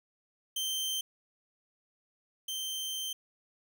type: tone pair in turn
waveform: sawtooth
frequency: 3123 / 3123 Hz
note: G7 / G7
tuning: -7 / -7 cents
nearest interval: unison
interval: 0 cents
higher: neither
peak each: -28 / -31 dBFS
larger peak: first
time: 0.56-1.01 / 2.48-3.13 s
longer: second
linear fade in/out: 5 ms
effects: none